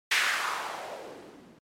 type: noise with low-pass filter sweep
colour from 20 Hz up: violet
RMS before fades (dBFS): -32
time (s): 0.11-1.59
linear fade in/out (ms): 5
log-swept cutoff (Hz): 2200 to 200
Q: 2
effects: MP3 96 kbps